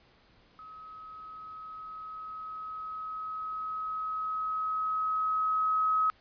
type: tone with level ramp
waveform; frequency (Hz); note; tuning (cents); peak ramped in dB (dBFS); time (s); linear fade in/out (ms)
sine; 1275; D#6; +42; -45 to -23; 0.59-6.1; 0
effects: pink hiss -62 dBFS RMS until 6.2 s + resampled to 11025 Hz